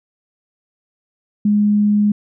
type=tone; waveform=sine; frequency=207.7 Hz; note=G#3; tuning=in tune; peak=-11 dBFS; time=1.45-2.12 s; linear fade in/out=5 ms; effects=none

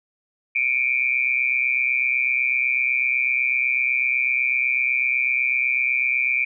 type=tone with amplitude modulation; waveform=sine; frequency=2356 Hz; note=D7; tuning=5 cents sharp; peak=-14 dBFS; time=0.55-6.45 s; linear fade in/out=10 ms; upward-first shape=sine; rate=128 Hz; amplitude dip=95%; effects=none

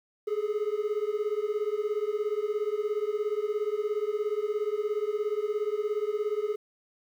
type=beating tone pair; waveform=triangle; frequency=412.8 / 429.8 Hz; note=G#4 / A4; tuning=-10 / -41 cents; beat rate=17 Hz; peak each=-28 dBFS; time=0.27-6.56 s; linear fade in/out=10 ms; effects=10-bit

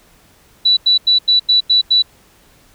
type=tone bursts; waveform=sine; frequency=3951 Hz; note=B7; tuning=in tune; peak=-8 dBFS; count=7; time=0.65-2.024 s; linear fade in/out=10 ms; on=120 ms; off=89 ms; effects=pink hiss -50 dBFS RMS until 2.74 s

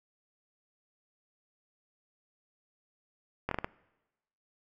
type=slowing click train; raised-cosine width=0.5 ms; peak=-16 dBFS; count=5; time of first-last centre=3.49-3.645 s; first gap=23 ms; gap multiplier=1.36; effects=noise-tail reverb RT60 1.0 s tail -22 dB re dry

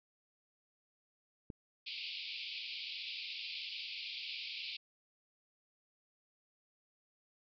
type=click; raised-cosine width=3 ms; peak=-31 dBFS; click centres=1.502 s
type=band-pass noise; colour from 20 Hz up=pink; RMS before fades=-44 dBFS; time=1.86-4.77 s; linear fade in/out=10 ms; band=2300 to 4900 Hz; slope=96 dB/octave
effects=none

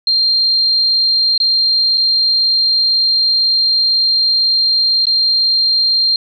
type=tone with dropouts; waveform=sine; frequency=4186 Hz; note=C8; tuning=in tune; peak=-10 dBFS; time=0.07-6.16 s; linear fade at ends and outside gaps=2 ms; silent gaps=1.378-1.401 / 1.974-1.978 / 5.055-5.068 s; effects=none

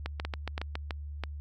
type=two click trains; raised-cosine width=0.3 ms; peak=-18 / -18 dBFS; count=4 / 6; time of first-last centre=0.25-1.237 / 0.06-0.754 s; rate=3.04 / 7.2 Hz; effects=added 73 Hz sine -37 dBFS peak until 1.4 s

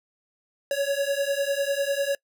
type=beating tone pair; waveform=square; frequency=554.4 / 564.4 Hz; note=C#5 / C#5; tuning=0 / +31 cents; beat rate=10 Hz; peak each=-27 dBFS; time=0.71-2.15 s; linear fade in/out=2 ms; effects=noise-tail reverb RT60 0.1 s tail -24 dB re dry

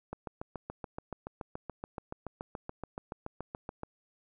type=click train; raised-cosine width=1 ms; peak=-24 dBFS; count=27; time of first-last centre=0.13-3.834 s; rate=7.02 Hz; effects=none

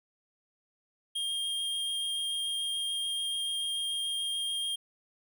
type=tone with vibrato; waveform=square; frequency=3220 Hz; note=G7; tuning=46 cents sharp; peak=-31 dBFS; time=1.15-4.76 s; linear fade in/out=10 ms; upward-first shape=triangle; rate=6.9 Hz; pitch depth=10 cents each way; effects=none

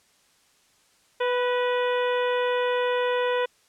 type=harmonic tone with a mistuned harmonic; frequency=494.3 Hz; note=B4; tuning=1 cent sharp; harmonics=1 / 2 / 3 / 4 / 5 / 6 / 7; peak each=-23 / -29 / -33 / -35 / -37 / -39 / -40 dBFS; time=1.2-3.46 s; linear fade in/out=10 ms; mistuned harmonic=4; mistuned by=-38 cents; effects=white hiss -62 dBFS RMS until 3.68 s + low-pass 9000 Hz 12 dB/octave

